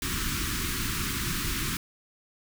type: band-stop noise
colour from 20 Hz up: pink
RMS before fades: -30 dBFS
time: 0.02-1.77 s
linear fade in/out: 2 ms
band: 360 to 1100 Hz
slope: 48 dB/octave
effects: none